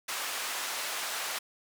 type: band-pass noise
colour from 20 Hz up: pink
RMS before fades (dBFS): -35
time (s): 0.08-1.39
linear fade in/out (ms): 10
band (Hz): 900 to 14000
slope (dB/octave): 12
effects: none